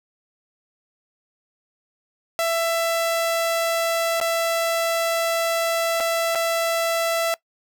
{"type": "tone with dropouts", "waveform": "sawtooth", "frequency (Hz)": 666, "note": "E5", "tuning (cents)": 18, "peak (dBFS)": -16, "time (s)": [2.39, 7.34], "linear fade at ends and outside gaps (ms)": 0, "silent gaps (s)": [[4.201, 4.213], [6.001, 6.005], [6.35, 6.355]], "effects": ["noise-tail reverb RT60 0.1 s tail -21 dB re dry"]}